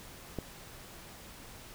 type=click; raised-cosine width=2 ms; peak=-21 dBFS; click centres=0.387 s; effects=pink hiss -50 dBFS RMS until 1.74 s